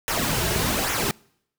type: noise with flanger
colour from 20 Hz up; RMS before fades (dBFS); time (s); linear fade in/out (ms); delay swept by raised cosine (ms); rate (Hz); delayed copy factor
pink; -24; 0.08-1.11; 0; 0.22 to 4.02; 1.2; -0.6
effects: noise-tail reverb RT60 0.7 s tail -26 dB re dry